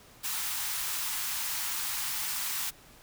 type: high-pass noise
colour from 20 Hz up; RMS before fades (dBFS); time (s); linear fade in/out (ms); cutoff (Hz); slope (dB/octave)
white; -33; 0.23-2.71; 20; 800; 48
effects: pink hiss -55 dBFS RMS until 3.02 s